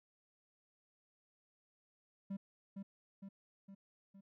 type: tone with echo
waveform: triangle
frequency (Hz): 196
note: G3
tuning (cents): 0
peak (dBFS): -37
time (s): 2.3-2.37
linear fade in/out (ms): 10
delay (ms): 460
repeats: 4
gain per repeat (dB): -4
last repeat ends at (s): 4.21
effects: none